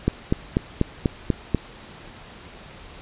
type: click train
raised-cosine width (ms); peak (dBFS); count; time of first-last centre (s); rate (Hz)
3; -5; 7; 0.08-1.547; 4.09
effects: pink hiss -43 dBFS RMS until 3.01 s + resampled to 8000 Hz